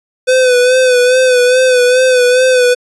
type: tone with vibrato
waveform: square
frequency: 504 Hz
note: B4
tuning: 35 cents sharp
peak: -7 dBFS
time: 0.27-2.75 s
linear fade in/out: 20 ms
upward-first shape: sine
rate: 2.4 Hz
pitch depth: 44 cents each way
effects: resampled to 24000 Hz